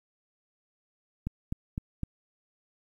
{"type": "click train", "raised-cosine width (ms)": 5, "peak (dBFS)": -19, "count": 4, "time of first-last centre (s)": [1.27, 2.033], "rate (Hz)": 3.93, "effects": ["10-bit"]}